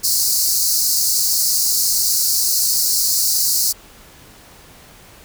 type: high-pass noise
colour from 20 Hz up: pink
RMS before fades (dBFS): -17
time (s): 0.03-3.73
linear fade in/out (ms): 20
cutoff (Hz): 4300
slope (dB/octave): 96
effects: pink hiss -44 dBFS RMS until 5.24 s